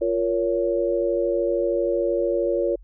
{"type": "chord", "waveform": "sine", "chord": "Bb minor", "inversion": "second", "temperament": "equal with one note detuned", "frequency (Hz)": [349.2, 466.2, 559.2], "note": ["F4", "Bb4", "Db5"], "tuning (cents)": [0, 0, 15], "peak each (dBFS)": [-24, -25, -23], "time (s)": [0.01, 2.76], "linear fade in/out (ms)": 10, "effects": ["added 44 Hz sine -43 dBFS peak until 2.83 s"]}